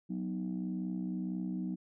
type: chord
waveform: sine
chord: B major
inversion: second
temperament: equal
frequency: 185 / 246.9 / 311.1 Hz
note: F#3 / B3 / D#4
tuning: 0 / 0 / 0 cents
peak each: -35 / -39 / -40 dBFS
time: 0.09-1.76 s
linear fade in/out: 20 ms
effects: tanh soft clip ceiling -27 dBFS

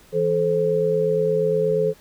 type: tone cluster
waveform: sine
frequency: 164.1 / 435.5 / 524 Hz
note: E3 / A4 / C5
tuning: -8 / -18 / +2 cents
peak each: -26 / -19 / -23 dBFS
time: 0.12-1.94 s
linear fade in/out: 50 ms
effects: pink hiss -52 dBFS RMS until 2 s

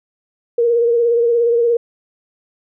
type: tone with vibrato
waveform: sine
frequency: 470 Hz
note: A#4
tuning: 14 cents sharp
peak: -11 dBFS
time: 0.58-1.77 s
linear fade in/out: 5 ms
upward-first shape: sine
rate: 17 Hz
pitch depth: 35 cents each way
effects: none

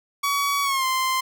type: tone with pitch glide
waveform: sawtooth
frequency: 1131 to 1043.1 Hz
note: C#6 to C6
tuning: +34 to -6 cents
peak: -17 dBFS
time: 0.23-1.21 s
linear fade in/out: 10 ms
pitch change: -140 cents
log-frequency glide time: 0.63-0.85 s
effects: none

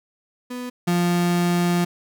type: tone pair in turn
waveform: 35% pulse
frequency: 247.9 / 174.83 Hz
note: B3 / F3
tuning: +7 / +2 cents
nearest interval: tritone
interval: 605 cents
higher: first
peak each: -27 / -16 dBFS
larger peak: second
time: 0.5-0.7 / 0.87-1.85 s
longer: second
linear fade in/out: 10 ms
effects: none

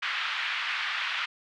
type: band-pass noise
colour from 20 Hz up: pink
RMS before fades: -31 dBFS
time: 0.02-1.26 s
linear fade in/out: 10 ms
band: 1300 to 3400 Hz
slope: 24 dB/octave
effects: none

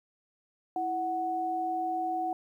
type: tone pair together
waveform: sine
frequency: 329.6 / 741.2 Hz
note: E4 / F#5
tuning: 0 / +3 cents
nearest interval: octave + major second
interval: 1403 cents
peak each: -36 / -29 dBFS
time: 0.76-2.33 s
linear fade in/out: 2 ms
effects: 11-bit

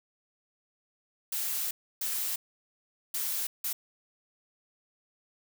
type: noise bursts at uneven times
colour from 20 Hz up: blue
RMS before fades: -32 dBFS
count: 4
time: 1.32-1.71 / 2.01-2.36 / 3.14-3.47 / 3.64-3.73 s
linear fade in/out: 5 ms
effects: none

